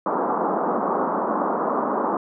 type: band-pass noise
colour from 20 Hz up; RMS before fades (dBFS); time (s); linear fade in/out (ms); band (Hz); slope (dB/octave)
white; -23; 0.06-2.17; 2; 190 to 1200; 48
effects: none